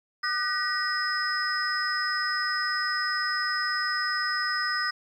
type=tone cluster; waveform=sine; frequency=1212 / 1503 / 1912 / 5080 Hz; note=D#6 / F#6 / A#6 / D#8; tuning=-46 / +27 / +43 / +35 cents; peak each=-30 dBFS; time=0.23-4.91 s; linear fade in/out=10 ms; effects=tanh soft clip ceiling -17 dBFS + 10-bit